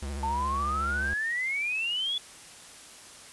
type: tone with vibrato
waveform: square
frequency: 70.1 Hz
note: C#2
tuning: 20 cents sharp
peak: -33 dBFS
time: 0.02-1.14 s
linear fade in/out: 5 ms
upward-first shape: triangle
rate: 14 Hz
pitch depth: 96 cents each way
type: exponential sweep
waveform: sine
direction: up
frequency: 880 to 3455 Hz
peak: -27 dBFS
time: 0.23-2.18 s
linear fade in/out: 2 ms
effects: white hiss -48 dBFS RMS until 3.32 s + resampled to 24000 Hz